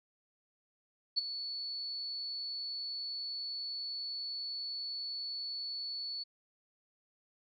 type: tone with ADSR envelope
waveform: sine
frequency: 4435 Hz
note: C#8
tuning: in tune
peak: -25 dBFS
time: 1.16-6.24 s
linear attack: 22 ms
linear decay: 17 ms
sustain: -12 dB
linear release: 16 ms
effects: none